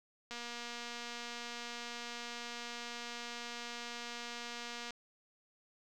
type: click train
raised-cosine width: 0.2 ms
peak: -27 dBFS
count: 1095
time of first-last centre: 0.31-4.907 s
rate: 238 Hz
effects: none